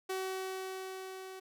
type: tone with level ramp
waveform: sawtooth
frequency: 378 Hz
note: F#4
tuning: 37 cents sharp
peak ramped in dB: -30 to -41 dBFS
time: 0.09-1.4 s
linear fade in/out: 10 ms
effects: none